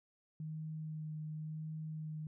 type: tone with vibrato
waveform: sine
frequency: 155.56 Hz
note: D#3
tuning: in tune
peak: -40 dBFS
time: 0.4-2.27 s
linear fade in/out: 2 ms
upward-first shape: sine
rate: 0.92 Hz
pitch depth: 14 cents each way
effects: none